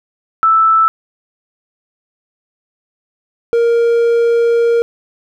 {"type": "tone pair in turn", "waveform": ["sine", "triangle"], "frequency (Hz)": [1318.5, 467.4], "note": ["E6", "A#4"], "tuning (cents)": [0, 5], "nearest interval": "octave + tritone", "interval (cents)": 1795, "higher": "first", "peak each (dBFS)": -7, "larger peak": "neither", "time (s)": [[0.43, 0.88], [3.53, 4.82]], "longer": "second", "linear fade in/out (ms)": 0, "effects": []}